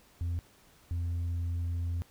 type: tone pair in turn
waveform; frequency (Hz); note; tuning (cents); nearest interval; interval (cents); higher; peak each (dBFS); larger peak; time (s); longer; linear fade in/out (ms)
sine; 85.8 / 85.8; F2 / F2; -30 / -30; unison; 0; neither; -27; neither; 0.21-0.39 / 0.91-2.02; second; 0
effects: tanh soft clip ceiling -29 dBFS + pink hiss -61 dBFS RMS until 2.1 s